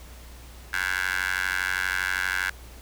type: tone with high-pass filter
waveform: 15% pulse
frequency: 92.5 Hz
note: F#2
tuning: in tune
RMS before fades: -27 dBFS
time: 0.73-2.5 s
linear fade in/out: 5 ms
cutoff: 1600 Hz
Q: 5
effects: added 60 Hz sine -43 dBFS peak until 2.81 s + pink hiss -49 dBFS RMS until 2.81 s